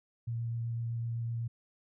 sine tone with vibrato, 116.4 Hz, A#2, 2 cents flat, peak -32 dBFS, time 0.27-1.48 s, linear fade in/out 10 ms, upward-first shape sine, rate 7.9 Hz, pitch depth 10 cents each way, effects none

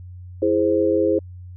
sine chord, E augmented, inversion none, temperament equal, 329.6 / 415.3 / 523.3 Hz, E4 / G#4 / B#4, 0 / 0 / 0 cents, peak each -20 dBFS, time 0.42-1.19 s, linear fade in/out 5 ms, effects added 90 Hz sine -35 dBFS peak until 1.56 s

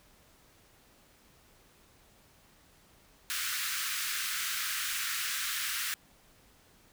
pink high-pass noise, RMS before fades -34 dBFS, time 3.3-5.94 s, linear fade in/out 0 ms, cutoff 1300 Hz, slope 48 dB/octave, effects pink hiss -62 dBFS RMS until 6.92 s

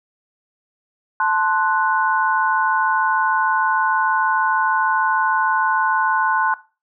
sine chord, F# diminished, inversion first, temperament equal, 880 / 1046.5 / 1480 Hz, A5 / C6 / F#6, 0 / 0 / 0 cents, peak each -20 dBFS, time 1.2-6.54 s, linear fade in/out 2 ms, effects noise-tail reverb RT60 0.3 s tail -17 dB re dry

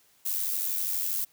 violet noise with amplitude modulation, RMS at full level -27 dBFS, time 0.25-1.25 s, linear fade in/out 10 ms, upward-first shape sine, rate 92.4 Hz, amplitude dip 55%, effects white hiss -63 dBFS RMS until 1.32 s

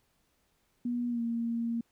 sine tone with pitch glide, 241.7 to 232.4 Hz, B3 to A#3, -37 to -5 cents, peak -29 dBFS, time 0.85-1.81 s, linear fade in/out 5 ms, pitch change -68 cents, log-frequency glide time 1.09-1.21 s, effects pink hiss -73 dBFS RMS until 1.91 s

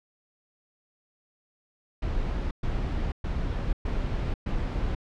brown noise bursts, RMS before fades -28 dBFS, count 5, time 2.02-4.95 s, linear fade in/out 5 ms, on 490 ms, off 120 ms, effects low-pass 4000 Hz 12 dB/octave

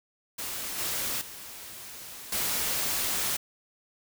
white noise with level steps, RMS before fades -35 / -31 / -43 / -29 dBFS, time 0.38-3.37 s, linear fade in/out 10 ms, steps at 0.78 / 1.21 / 2.32 s, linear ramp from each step 5 ms, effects none

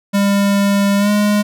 square tone with pitch glide, 200.2 to 207.3 Hz, G3 to G#3, +37 to -3 cents, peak -12 dBFS, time 0.13-1.43 s, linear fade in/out 20 ms, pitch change +60 cents, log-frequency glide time 0.98-1.1 s, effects none

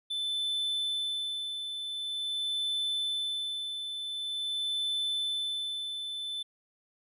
triangle tone with tremolo, 3520 Hz, A7, in tune, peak -27 dBFS, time 0.1-6.43 s, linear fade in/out 10 ms, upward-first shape sine, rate 0.46 Hz, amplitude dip 50%, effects resampled to 32000 Hz

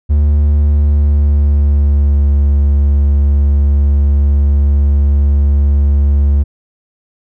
triangle tone with pitch glide, 73.42 to 71.08 Hz, D2 to C#2, 0 to +44 cents, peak -5 dBFS, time 0.09-6.44 s, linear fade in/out 20 ms, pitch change -56 cents, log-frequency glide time 0.59-2.32 s, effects none

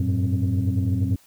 sine tone cluster, 92.2 / 101 / 112.6 / 186.4 / 264.9 Hz, F#2 / G#2 / A2 / F#3 / C4, -6 / -48 / +40 / +13 / +22 cents, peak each -22 / -25 / -24 / -29 / -26 dBFS, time 0-1.16 s, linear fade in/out 5 ms, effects tanh soft clip ceiling -14 dBFS + white hiss -56 dBFS RMS until 1.26 s

